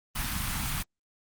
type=band-stop noise; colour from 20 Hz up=pink; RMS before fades=-31 dBFS; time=0.15-0.83 s; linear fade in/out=10 ms; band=230 to 920 Hz; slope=24 dB/octave; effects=Opus 32 kbps